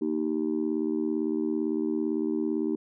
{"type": "chord", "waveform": "sine", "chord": "Eb major", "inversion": "second", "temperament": "just", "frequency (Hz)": [233.3, 311.1, 388.9], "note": ["Bb3", "Eb4", "G4"], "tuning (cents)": [2, 0, -14], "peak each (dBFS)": [-30, -27, -30], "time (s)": [0.01, 2.76], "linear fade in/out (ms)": 10, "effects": ["tanh soft clip ceiling -18 dBFS"]}